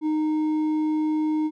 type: tone with hard clipping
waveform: sine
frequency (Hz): 308.8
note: D#4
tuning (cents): -13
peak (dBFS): -22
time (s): 0.01-1.51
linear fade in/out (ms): 50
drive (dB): 4
effects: none